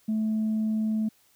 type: tone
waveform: sine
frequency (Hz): 217.8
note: A3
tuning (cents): -17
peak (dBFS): -22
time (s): 0.08-1.09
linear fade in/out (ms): 10
effects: tanh soft clip ceiling -21 dBFS + white hiss -63 dBFS RMS until 1.35 s